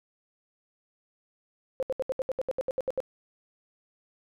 sine tone bursts, 523.3 Hz, C5, in tune, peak -25 dBFS, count 13, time 1.8-3.003 s, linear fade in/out 0 ms, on 27 ms, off 71 ms, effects none

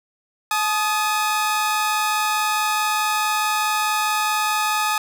sawtooth tone pair together, 857.9 / 1244.5 Hz, A5 / D#6, -44 / 0 cents, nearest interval tritone, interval 644 cents, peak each -18 dBFS, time 0.51-4.98 s, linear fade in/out 2 ms, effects none

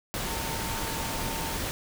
sine tone in noise, 906 Hz, A#5, 50 cents flat, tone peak -38 dBFS, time 0.26-1.57 s, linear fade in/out 0 ms, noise pink, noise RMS -32 dBFS, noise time 0.14-1.71 s, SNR -9 dB, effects none

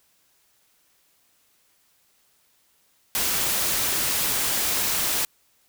white noise, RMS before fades -24 dBFS, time 3.15-5.25 s, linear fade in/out 0 ms, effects white hiss -64 dBFS RMS until 5.68 s

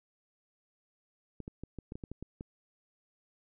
clicks, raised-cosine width 3 ms, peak -28 dBFS, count 10, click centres 1.403 / 1.479 / 1.636 / 1.787 / 1.921 / 1.955 / 2.038 / 2.116 / 2.226 / 2.409 s, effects none

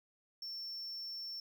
triangle tone, 5420 Hz, E8, 47 cents sharp, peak -40 dBFS, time 0.42-1.4 s, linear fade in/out 2 ms, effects none

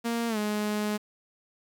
sawtooth tone with pitch glide, 233.1 to 210.1 Hz, A#3 to G#3, 0 to +20 cents, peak -23 dBFS, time 0.04-0.98 s, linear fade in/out 20 ms, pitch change -180 cents, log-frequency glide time 0.28-0.38 s, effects 9-bit

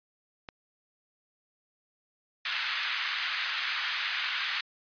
click, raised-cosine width 0.3 ms, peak -24 dBFS, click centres 0.488 s
pink band-pass noise, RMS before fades -32 dBFS, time 2.45-4.61 s, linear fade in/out 5 ms, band 1400 to 4200 Hz, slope 24 dB/octave
effects resampled to 11025 Hz

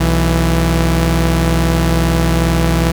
sawtooth tone pair together, 62.57 / 165.4 Hz, B1 / E3, +23 / +6 cents, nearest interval octave + perfect fourth, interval 1683 cents, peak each -10 dBFS, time 0-2.92 s, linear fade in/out 10 ms, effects none

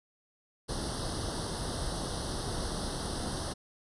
pink noise with comb filter, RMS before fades -35 dBFS, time 0.68-3.54 s, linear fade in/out 20 ms, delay 0.21 ms, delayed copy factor +1, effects resampled to 24000 Hz

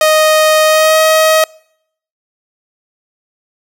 sawtooth tone with pitch glide, 622.3 to 632.1 Hz, D#5 to D#5, 0 to +27 cents, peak -3 dBFS, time 0.01-1.44 s, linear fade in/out 2 ms, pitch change +27 cents, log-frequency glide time 0.65-0.99 s, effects noise-tail reverb RT60 0.7 s tail -26 dB re dry

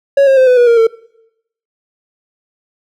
triangle tone with pitch steps, 556 / 537.1 / 518.8 / 501.1 / 484 / 467.5 / 451.6 Hz, C#5 / C5 / C5 / B4 / B4 / A#4 / A4, +5 / +45 / -15 / +25 / -35 / +5 / +45 cents, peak -3 dBFS, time 0.17-0.87 s, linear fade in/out 5 ms, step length 100 ms, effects noise-tail reverb RT60 0.8 s tail -22 dB re dry

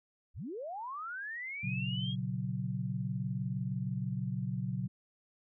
sine linear sweep, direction up, 36.25 to 3322 Hz, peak -38 dBFS, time 0.34-2.16 s, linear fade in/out 50 ms
sine chord, F# major, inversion first, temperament equal with one note detuned, 118.99 / 138.59 / 185 Hz, A#2 / C#3 / F#3, +36 / 0 / 0 cents, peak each -37 dBFS, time 1.63-4.88 s, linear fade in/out 10 ms
effects none

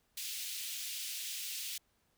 pink high-pass noise, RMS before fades -41 dBFS, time 0.17-1.78 s, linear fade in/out 5 ms, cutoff 2700 Hz, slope 24 dB/octave, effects pink hiss -75 dBFS RMS until 2.17 s

